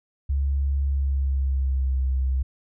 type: tone with pitch glide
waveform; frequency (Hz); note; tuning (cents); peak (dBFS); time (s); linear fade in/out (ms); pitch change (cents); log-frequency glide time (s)
sine; 69.3 to 65.45; C#2 to C2; 0 to +1; -20; 0.29-2.43; 10; -99; 0.84-1.99
effects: none